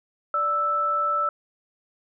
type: tone pair together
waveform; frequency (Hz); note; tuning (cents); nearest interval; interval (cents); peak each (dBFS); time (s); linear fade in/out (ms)
sine; 587.3 / 1318.5; D5 / E6; 0 / 0; octave + major second; 1400; -31 / -21; 0.34-1.29; 2
effects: none

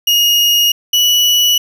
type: tone pair in turn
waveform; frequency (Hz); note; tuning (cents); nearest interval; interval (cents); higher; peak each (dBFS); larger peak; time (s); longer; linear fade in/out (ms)
35% pulse; 2868 / 2945; F7 / F#7; +45 / -9; unison; 46; second; -7; neither; 0.07-0.72 / 0.93-1.58; neither; 5
effects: none

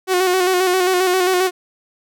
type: tone with vibrato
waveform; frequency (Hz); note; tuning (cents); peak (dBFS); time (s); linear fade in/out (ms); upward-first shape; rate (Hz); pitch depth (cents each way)
sawtooth; 367.8; F#4; -10; -10; 0.07-1.51; 50; square; 7.5; 38
effects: none

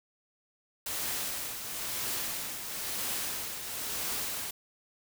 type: noise with tremolo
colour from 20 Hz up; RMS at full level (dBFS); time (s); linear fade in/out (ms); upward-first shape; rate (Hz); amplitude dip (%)
white; -33; 0.86-4.51; 5; triangle; 1; 55
effects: none

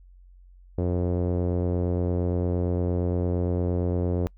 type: tone with low-pass filter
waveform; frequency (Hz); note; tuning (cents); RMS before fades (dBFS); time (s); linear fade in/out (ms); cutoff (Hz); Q
sawtooth; 88.7; F2; +27; -25; 0.78-4.27; 0; 480; 2.2
effects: noise-tail reverb RT60 0.1 s tail -26 dB re dry + added 45 Hz sine -48 dBFS peak until 4.37 s

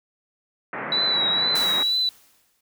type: band-pass noise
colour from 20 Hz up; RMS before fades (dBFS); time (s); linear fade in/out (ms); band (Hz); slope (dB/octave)
white; -31; 0.73-1.83; 2; 130 to 2100; 48
type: tone with vibrato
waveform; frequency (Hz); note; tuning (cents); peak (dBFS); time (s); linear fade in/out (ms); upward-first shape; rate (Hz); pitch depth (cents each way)
sine; 3926; B7; -11; -19; 0.92-2.09; 2; triangle; 2.1; 49
type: noise with exponential decay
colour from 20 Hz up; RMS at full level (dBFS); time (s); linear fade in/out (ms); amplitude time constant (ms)
white; -30; 1.55-2.61; 5; 230
effects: none

